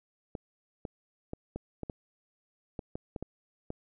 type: clicks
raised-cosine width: 2 ms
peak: -23 dBFS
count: 11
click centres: 0.352 / 0.852 / 1.334 / 1.56 / 1.833 / 1.898 / 2.792 / 2.955 / 3.162 / 3.226 / 3.704 s
effects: none